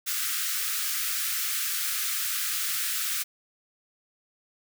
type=high-pass noise; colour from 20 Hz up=white; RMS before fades=-29 dBFS; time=0.06-3.24 s; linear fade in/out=20 ms; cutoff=1200 Hz; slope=96 dB/octave; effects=none